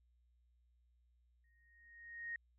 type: tone with exponential growth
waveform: sine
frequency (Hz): 1864.7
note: A#6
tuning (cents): 0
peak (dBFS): -39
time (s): 1.44-2.36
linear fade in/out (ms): 2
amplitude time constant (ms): 200
effects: added 60 Hz sine -70 dBFS peak until 2.58 s